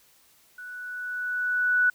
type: tone with level ramp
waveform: sine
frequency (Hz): 1480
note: F#6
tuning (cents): 0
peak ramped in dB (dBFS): -38 to -17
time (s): 0.58-1.9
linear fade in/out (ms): 5
effects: white hiss -60 dBFS RMS until 1.94 s